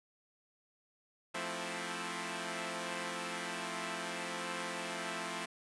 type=chord; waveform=5% pulse; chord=F major seventh; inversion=none; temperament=equal; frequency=174.61 / 220 / 261.6 / 329.6 Hz; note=F3 / A3 / C4 / E4; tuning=0 / 0 / 0 / 0 cents; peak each=-31 / -32 / -33 / -33 dBFS; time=1.34-5.46 s; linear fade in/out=10 ms; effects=resampled to 24000 Hz